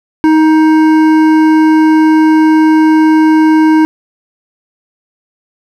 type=tone with hard clipping; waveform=triangle; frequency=314.1 Hz; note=D#4; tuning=16 cents sharp; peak=-6 dBFS; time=0.24-3.85 s; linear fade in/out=0 ms; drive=15 dB; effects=none